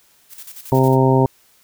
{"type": "noise with tremolo", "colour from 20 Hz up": "blue", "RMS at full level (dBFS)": -35, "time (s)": [0.29, 0.97], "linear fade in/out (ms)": 50, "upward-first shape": "square", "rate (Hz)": 11, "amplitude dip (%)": 65}
{"type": "harmonic tone", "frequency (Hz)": 131.6, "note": "C3", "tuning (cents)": 10, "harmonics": [1, 2, 3, 4, 5, 6, 7], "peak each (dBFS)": [-15, -18, -17, -22, -24, -26, -20], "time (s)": [0.72, 1.26], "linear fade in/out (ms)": 2}
{"effects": ["white hiss -55 dBFS RMS until 1.63 s"]}